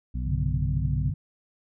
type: harmonic tone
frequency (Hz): 61.74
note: B1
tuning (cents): 0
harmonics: 1 / 2 / 3 / 4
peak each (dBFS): -28 / -34 / -38 / -40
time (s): 0.14-1.11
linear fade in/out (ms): 10
type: chord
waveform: sine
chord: G suspended fourth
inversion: none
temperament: equal with one note detuned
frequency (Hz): 98 / 133.25 / 146.83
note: G2 / C3 / D3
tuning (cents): 0 / +32 / 0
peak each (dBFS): -30 / -30 / -28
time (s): 0.26-1.14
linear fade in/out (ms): 10
effects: none